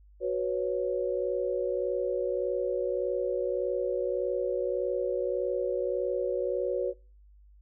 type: chord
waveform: sine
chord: F# suspended fourth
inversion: none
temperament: just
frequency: 370 / 493.3 / 555 Hz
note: F#4 / B4 / C#5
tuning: 0 / -2 / +2 cents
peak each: -31 dBFS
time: 0.2-6.94 s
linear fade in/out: 50 ms
effects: noise-tail reverb RT60 0.4 s tail -26 dB re dry + added 50 Hz sine -53 dBFS peak until 7.61 s